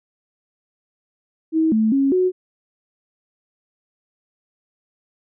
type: tone with pitch steps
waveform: sine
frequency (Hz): 319.8 / 219.2 / 273.8 / 367.7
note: D#4 / A3 / C#4 / F#4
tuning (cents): +48 / -6 / -21 / -11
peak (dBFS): -14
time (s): 1.52-2.32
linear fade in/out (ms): 50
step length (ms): 200
effects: none